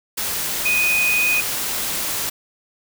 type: tone in noise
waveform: sine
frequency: 2489 Hz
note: D#7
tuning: in tune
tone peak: -16 dBFS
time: 0.65-1.41 s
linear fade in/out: 10 ms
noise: white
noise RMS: -24 dBFS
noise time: 0.17-2.3 s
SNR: +5 dB
effects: none